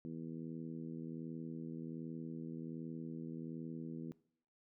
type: harmonic tone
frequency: 81.3 Hz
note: E2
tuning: 23 cents flat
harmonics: 2 / 3 / 4 / 5 / 6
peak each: -47 / -46 / -49 / -58 / -60 dBFS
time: 0.05-4.12 s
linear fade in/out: 0 ms
effects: noise-tail reverb RT60 0.6 s tail -20 dB re dry